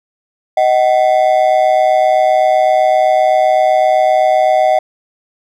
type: ring-modulated tone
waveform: triangle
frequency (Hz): 690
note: F5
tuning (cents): -21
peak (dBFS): -3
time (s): 0.57-4.79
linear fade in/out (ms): 5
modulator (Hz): 63.9
effects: none